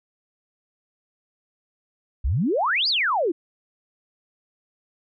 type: exponential two-way sweep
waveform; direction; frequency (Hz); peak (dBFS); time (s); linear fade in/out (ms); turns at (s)
sine; up then down; 52.8 to 5100 to 305.4; -19; 2.24-3.32; 10; 2.88
effects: none